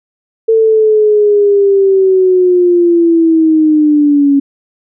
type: linear sweep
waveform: sine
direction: down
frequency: 450 to 277.2 Hz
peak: -5 dBFS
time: 0.48-4.4 s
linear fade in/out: 10 ms
effects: none